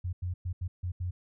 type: tone bursts at uneven times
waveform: sine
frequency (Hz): 89.5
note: F2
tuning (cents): +43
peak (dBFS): -30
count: 6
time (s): 0.04-0.13 / 0.22-0.34 / 0.45-0.53 / 0.61-0.68 / 0.83-0.92 / 1-1.11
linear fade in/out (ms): 10
effects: none

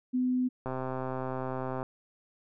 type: tone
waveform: sine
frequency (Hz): 252.5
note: B3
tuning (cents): +39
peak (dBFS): -25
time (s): 0.13-0.49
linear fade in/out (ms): 20
type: click train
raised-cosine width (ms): 1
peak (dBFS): -21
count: 153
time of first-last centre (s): 0.66-1.829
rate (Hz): 130
effects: none

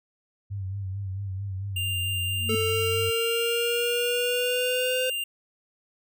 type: tone with vibrato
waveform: sine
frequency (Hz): 97.1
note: G2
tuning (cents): -16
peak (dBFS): -29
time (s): 0.5-3.11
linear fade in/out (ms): 20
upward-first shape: sine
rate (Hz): 4.5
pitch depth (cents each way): 60
type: tone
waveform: square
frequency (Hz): 2794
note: F7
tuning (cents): 0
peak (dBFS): -28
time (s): 1.76-5.24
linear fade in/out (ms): 5
type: tone with exponential growth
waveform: sine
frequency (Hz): 224.8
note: A3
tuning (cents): +37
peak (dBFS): -24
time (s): 2.31-2.55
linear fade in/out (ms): 2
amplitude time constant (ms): 52
type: exponential sweep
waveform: square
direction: up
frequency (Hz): 440 to 513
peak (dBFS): -26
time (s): 2.49-5.1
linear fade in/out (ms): 5
effects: none

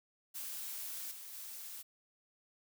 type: noise with level steps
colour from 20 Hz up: blue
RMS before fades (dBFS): -43 / -49 / -47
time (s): 0.34-1.83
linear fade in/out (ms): 20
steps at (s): 1.11 / 1.33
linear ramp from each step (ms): 5
effects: none

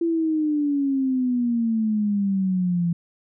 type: exponential sweep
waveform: sine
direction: down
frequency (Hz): 338.7 to 168.8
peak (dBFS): -19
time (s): 0.01-2.93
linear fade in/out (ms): 5
effects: none

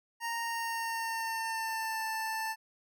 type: tone with pitch glide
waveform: 25% pulse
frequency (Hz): 928 to 884.6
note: A#5 to A5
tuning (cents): -8 to +9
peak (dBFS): -29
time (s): 0.2-2.56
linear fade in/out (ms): 50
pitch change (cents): -83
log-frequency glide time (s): 0.42-2.07
effects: none

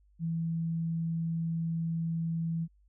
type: tone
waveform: sine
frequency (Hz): 164.81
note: E3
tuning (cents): 0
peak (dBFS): -29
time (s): 0.19-2.68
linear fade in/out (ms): 50
effects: added 50 Hz sine -61 dBFS peak until 2.88 s

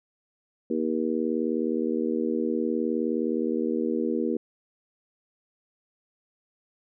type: harmonic tone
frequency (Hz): 79.4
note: D#2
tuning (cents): +36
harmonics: 3 / 4 / 5 / 6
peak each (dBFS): -28 / -29 / -30 / -31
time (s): 0.7-4.37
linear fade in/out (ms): 5
effects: none

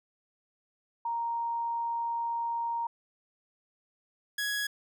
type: tone pair in turn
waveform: sine / sawtooth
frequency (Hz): 932.3 / 1669.3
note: A#5 / G#6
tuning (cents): 0 / +8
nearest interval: minor seventh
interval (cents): 1008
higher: second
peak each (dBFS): -29 / -26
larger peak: second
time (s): 1.05-2.87 / 4.38-4.67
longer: first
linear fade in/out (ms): 5
effects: none

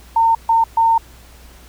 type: tone bursts at uneven times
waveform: sine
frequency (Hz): 910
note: A#5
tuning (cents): -42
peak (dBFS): -10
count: 3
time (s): 0.16-0.35 / 0.49-0.64 / 0.77-0.98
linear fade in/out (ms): 5
effects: added 60 Hz sine -42 dBFS peak until 1.68 s + pink hiss -46 dBFS RMS until 1.68 s

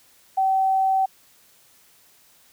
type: tone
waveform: sine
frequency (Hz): 767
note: G5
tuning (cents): -38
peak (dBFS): -17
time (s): 0.37-1.06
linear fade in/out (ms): 10
effects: white hiss -56 dBFS RMS until 2.52 s

